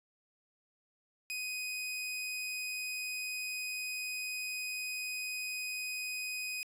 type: tone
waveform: sawtooth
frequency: 2501 Hz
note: D#7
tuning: 8 cents sharp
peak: -33 dBFS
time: 1.3-6.63 s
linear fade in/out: 0 ms
effects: resampled to 32000 Hz + 12-bit